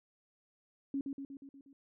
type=tone with echo; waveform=sine; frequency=275.6 Hz; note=C#4; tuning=10 cents flat; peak=-32 dBFS; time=0.94-1.01 s; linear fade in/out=2 ms; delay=120 ms; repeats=6; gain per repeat=-4 dB; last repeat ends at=1.73 s; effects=none